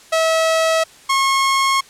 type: tone pair in turn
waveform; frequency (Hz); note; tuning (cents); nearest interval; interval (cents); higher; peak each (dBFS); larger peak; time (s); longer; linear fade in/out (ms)
sawtooth; 647 / 1085; E5 / C#6; -32 / -37; major sixth; 895; second; -10; neither; 0.12-0.84 / 1.09-1.81; neither; 10
effects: white hiss -45 dBFS RMS until 1.89 s + low-pass 9000 Hz 12 dB/octave